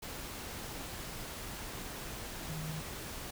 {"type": "tone in noise", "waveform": "sine", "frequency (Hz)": 156.3, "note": "D#3", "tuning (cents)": 8, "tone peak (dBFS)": -38, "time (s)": [2.49, 2.81], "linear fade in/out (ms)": 10, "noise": "pink", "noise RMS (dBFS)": -43, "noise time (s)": [0.02, 3.31], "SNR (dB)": 2, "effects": []}